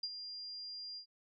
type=tone with ADSR envelope; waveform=sine; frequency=4800 Hz; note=D8; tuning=37 cents sharp; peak=-34 dBFS; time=0.03-1.06 s; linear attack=6 ms; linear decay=47 ms; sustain=-9 dB; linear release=90 ms; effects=none